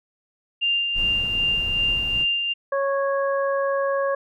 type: tone with tremolo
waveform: sine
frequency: 2794 Hz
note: F7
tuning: in tune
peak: -18 dBFS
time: 0.61-2.54 s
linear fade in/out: 20 ms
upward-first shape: sine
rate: 2.6 Hz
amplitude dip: 40%
type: noise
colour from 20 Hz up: brown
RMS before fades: -32 dBFS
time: 0.94-2.26 s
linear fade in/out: 50 ms
type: harmonic tone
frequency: 552 Hz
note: C#5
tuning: 7 cents flat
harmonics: 1 / 2 / 3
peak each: -21 / -27 / -31 dBFS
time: 2.72-4.15 s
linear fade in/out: 5 ms
effects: none